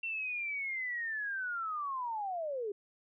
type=linear sweep; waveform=sine; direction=down; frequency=2719 to 390.7 Hz; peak=-34 dBFS; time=0.03-2.72 s; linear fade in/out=5 ms; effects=none